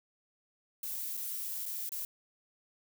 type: noise with dropouts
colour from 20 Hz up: violet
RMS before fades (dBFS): -38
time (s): 0.83-2.05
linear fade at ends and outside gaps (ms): 2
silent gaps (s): 1.17-1.174 / 1.656-1.661 / 1.892-1.919
effects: none